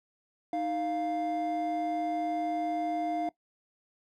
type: tone pair together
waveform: triangle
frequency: 311.1 / 698.5 Hz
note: D#4 / F5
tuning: 0 / 0 cents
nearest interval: octave + major second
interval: 1400 cents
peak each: -31 / -28 dBFS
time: 0.53-3.29 s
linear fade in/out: 2 ms
effects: noise-tail reverb RT60 0.1 s tail -20 dB re dry + tanh soft clip ceiling -19 dBFS